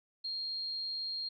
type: tone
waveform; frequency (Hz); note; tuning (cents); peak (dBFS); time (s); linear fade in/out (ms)
sine; 4226; C8; +16; -35; 0.24-1.29; 10
effects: none